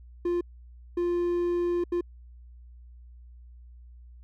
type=tone bursts at uneven times; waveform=triangle; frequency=349.2 Hz; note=F4; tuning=in tune; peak=-22 dBFS; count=3; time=0.25-0.41 / 0.97-1.84 / 1.92-2.01 s; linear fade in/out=5 ms; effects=added 60 Hz sine -46 dBFS peak until 4.23 s